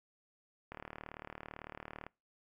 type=click train; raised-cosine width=0.5 ms; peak=-29 dBFS; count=52; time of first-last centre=0.72-2.066 s; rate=37.9 Hz; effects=noise-tail reverb RT60 0.3 s tail -26 dB re dry